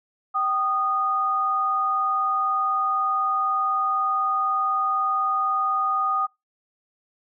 sine tone pair together, 774 / 1232 Hz, G5 / D#6, -22 / -17 cents, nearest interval minor sixth, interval 805 cents, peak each -28 / -21 dBFS, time 0.34-6.27 s, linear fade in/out 20 ms, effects noise-tail reverb RT60 0.2 s tail -23 dB re dry

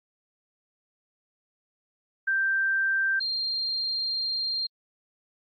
sine tone pair in turn, 1570 / 4191 Hz, G6 / C8, +2 / +2 cents, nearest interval octave + perfect fourth, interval 1700 cents, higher second, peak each -22 / -26 dBFS, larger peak first, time 2.27-3.2 / 3.2-4.67 s, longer second, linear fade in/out 10 ms, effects AAC 48 kbps

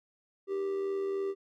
triangle tone with amplitude modulation, 392 Hz, G4, in tune, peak -26 dBFS, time 0.47-1.35 s, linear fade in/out 50 ms, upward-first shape sine, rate 83.4 Hz, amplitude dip 45%, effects none

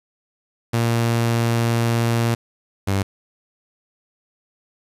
sawtooth tone pair in turn, 116.54 / 97.87 Hz, A#2 / G2, 0 / -2 cents, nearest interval minor third, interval 302 cents, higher first, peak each -13 / -14 dBFS, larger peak first, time 0.73-2.35 / 2.87-3.03 s, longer first, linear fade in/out 10 ms, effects resampled to 32000 Hz + 7-bit

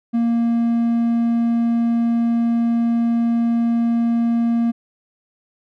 triangle tone, 233.1 Hz, A#3, in tune, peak -13 dBFS, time 0.13-4.72 s, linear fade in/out 20 ms, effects none

